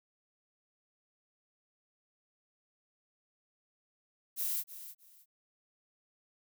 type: noise with echo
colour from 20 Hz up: violet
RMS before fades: -34 dBFS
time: 4.36-4.64 s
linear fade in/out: 50 ms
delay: 310 ms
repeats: 2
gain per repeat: -13 dB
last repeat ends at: 5.26 s
effects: none